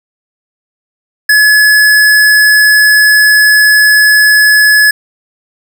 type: tone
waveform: square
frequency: 1703 Hz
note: G#6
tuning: 43 cents sharp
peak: -4 dBFS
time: 1.29-4.91 s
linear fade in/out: 5 ms
effects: none